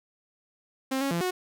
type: tone with pitch steps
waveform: sawtooth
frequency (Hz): 265 / 275.3 / 170.7 / 365.9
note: C4 / C#4 / F3 / F#4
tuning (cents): +22 / -12 / -39 / -19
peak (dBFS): -22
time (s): 0.91-1.31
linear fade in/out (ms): 10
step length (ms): 100
effects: none